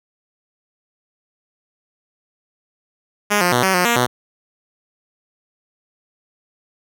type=tone with pitch steps; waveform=5% pulse; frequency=206.7 / 177.4 / 122.6 / 190.1 / 179.4 / 236.1 / 123.7 Hz; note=G#3 / F3 / B2 / F#3 / F3 / A#3 / B2; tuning=-8 / +27 / -12 / +47 / +47 / +22 / +3 cents; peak=-3 dBFS; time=3.3-4.07 s; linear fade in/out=20 ms; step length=110 ms; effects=none